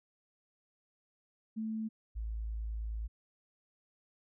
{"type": "tone pair in turn", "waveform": "sine", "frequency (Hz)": [220, 54.75], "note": ["A3", "A1"], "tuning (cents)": [0, -8], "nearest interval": "2 octaves", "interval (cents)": 2408, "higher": "first", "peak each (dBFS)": [-34, -35], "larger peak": "first", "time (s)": [[1.56, 1.89], [2.15, 3.08]], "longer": "second", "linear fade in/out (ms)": 20, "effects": []}